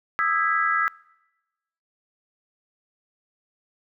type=chord; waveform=sine; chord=E major seventh; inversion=third; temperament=just; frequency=1236.1 / 1318.5 / 1648.1 / 1977.8 Hz; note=D#6 / E6 / G#6 / B6; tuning=-12 / 0 / -14 / +2 cents; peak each=-28 / -23 / -25 / -28 dBFS; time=0.19-0.88 s; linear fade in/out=0 ms; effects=noise-tail reverb RT60 1.0 s tail -23 dB re dry